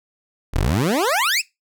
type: exponential sweep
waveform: 20% pulse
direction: up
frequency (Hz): 32 to 2794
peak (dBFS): -12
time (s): 0.53-1.42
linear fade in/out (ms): 20
effects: noise-tail reverb RT60 0.2 s tail -21 dB re dry